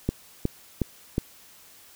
click train, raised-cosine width 3 ms, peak -10 dBFS, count 4, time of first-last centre 0.09-1.181 s, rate 2.75 Hz, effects white hiss -52 dBFS RMS until 1.95 s

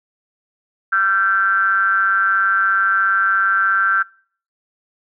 triangle ring-modulated tone, 98.5 Hz, G2, 9 cents sharp, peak -8 dBFS, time 0.92-4.03 s, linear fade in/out 10 ms, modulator 1460 Hz, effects noise-tail reverb RT60 0.5 s tail -25 dB re dry

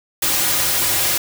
white noise with comb filter, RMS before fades -18 dBFS, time 0.22-1.18 s, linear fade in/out 5 ms, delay 4.5 ms, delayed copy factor -0.65, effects none

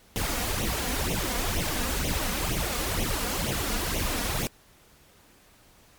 pink noise with flanger, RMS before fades -28 dBFS, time 0.16-4.47 s, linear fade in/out 0 ms, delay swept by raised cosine 0.31 to 4.21 ms, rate 2.1 Hz, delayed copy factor +0.75, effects pink hiss -57 dBFS RMS until 5.98 s + MP3 96 kbps

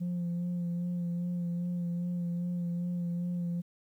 sine tone with vibrato, 174.61 Hz, F3, in tune, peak -28 dBFS, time 0-3.62 s, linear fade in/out 20 ms, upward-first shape sine, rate 2.5 Hz, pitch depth 23 cents each way, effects tanh soft clip ceiling -29 dBFS + 11-bit

